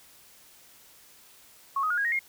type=tone with pitch steps; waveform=sine; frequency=1100 / 1256.3 / 1434.8 / 1638.6 / 1871.5 / 2137 Hz; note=C#6 / D#6 / F6 / G#6 / A#6 / C7; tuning=-14 / +16 / +46 / -24 / +6 / +36 cents; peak=-24 dBFS; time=1.76-2.192 s; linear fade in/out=5 ms; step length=72 ms; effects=white hiss -55 dBFS RMS until 2.28 s